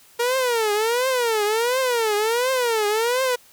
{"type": "tone with vibrato", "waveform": "sawtooth", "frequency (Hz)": 466.2, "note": "A#4", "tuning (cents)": 0, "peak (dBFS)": -15, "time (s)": [0.19, 3.36], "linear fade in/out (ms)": 10, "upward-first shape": "triangle", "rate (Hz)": 1.4, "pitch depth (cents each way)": 230, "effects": ["white hiss -52 dBFS RMS until 3.52 s"]}